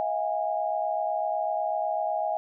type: tone cluster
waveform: sine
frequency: 641 / 709 / 821 Hz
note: E5 / F5 / G#5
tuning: -49 / +26 / -20 cents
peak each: -29 / -31 / -29 dBFS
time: 0-2.37 s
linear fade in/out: 0 ms
effects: none